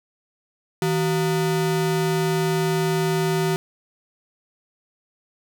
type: ring-modulated tone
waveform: square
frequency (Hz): 270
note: C#4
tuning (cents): -45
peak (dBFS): -17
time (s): 0.82-3.56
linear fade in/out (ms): 0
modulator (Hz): 110
effects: none